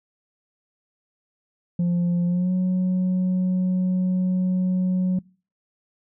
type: tone with pitch glide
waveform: sine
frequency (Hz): 174.61 to 183.93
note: F3 to F#3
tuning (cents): 0 to -10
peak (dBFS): -16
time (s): 1.79-5.19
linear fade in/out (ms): 5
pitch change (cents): +90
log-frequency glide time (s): 2.26-2.52
effects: noise-tail reverb RT60 0.4 s tail -26 dB re dry + tanh soft clip ceiling -18 dBFS